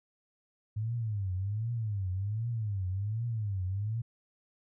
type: tone with vibrato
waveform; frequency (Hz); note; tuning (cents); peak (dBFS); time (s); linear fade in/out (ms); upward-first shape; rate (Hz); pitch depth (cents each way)
sine; 104.2; G#2; +6; -30; 0.76-4.02; 10; triangle; 1.3; 250
effects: none